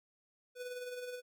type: tone with tremolo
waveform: square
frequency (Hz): 495.5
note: B4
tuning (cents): +6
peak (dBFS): -40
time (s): 0.55-1.22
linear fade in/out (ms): 50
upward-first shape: sine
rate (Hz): 19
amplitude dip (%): 45
effects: none